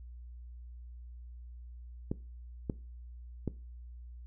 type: clicks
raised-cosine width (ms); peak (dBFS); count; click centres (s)
3; -19; 3; 2.115 / 2.698 / 3.477
effects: noise-tail reverb RT60 0.3 s tail -19 dB re dry + added 60 Hz sine -45 dBFS peak until 4.26 s